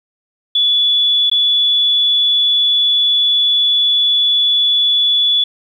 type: tone with dropouts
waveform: sine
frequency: 3432 Hz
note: A7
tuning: 44 cents flat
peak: -10 dBFS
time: 0.55-5.44 s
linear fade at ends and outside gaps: 5 ms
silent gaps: 1.299-1.314 s
effects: 8-bit